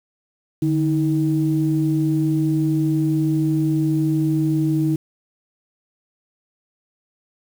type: tone pair together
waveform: sine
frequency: 149.82 / 317.2 Hz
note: D3 / D#4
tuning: +35 / +33 cents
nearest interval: octave + minor second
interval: 1298 cents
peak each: -19 / -18 dBFS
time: 0.62-4.96 s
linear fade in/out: 5 ms
effects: tanh soft clip ceiling -8 dBFS + 7-bit